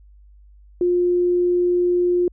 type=tone; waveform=sine; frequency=354.4 Hz; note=F4; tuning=25 cents sharp; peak=-15 dBFS; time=0.81-2.28 s; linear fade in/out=2 ms; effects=added 50 Hz sine -45 dBFS peak until 2.32 s